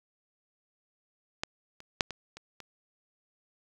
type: clicks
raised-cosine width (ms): 0.2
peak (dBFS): -13 / -30 / -6 / -21 / -27 / -27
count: 6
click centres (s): 1.435 / 1.804 / 2.008 / 2.107 / 2.37 / 2.603
effects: 8-bit